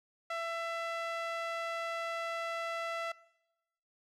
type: tone with band-pass filter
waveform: sawtooth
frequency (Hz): 668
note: E5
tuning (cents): +23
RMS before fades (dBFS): -37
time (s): 0.3-3.12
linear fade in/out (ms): 5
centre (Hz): 1500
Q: 1
effects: noise-tail reverb RT60 1.0 s tail -22 dB re dry